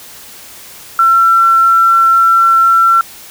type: tone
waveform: sine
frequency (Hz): 1351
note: E6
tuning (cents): +42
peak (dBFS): -5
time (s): 0.99-3.01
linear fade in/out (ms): 2
effects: white hiss -34 dBFS RMS until 3.3 s